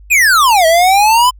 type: exponential two-way sweep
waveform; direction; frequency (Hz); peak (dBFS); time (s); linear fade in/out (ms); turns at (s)
square; down then up; 2588 to 637 to 1025; -7; 0.1-1.31; 20; 0.66
effects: added 50 Hz sine -35 dBFS peak until 1.39 s